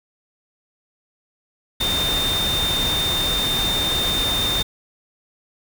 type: tone in noise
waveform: sine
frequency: 3625 Hz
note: A#7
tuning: 49 cents flat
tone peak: -20 dBFS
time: 1.8-4.63 s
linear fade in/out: 10 ms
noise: pink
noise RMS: -25 dBFS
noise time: 1.8-4.63 s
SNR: +2 dB
effects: none